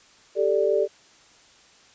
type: chord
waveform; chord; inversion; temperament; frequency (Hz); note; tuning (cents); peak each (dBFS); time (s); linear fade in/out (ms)
sine; G suspended second; none; equal with one note detuned; 393.8 / 440 / 587.3; G4 / A4 / D5; +8 / 0 / 0; -23; 0.35-0.88; 50
effects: white hiss -54 dBFS RMS until 1.94 s + resampled to 16000 Hz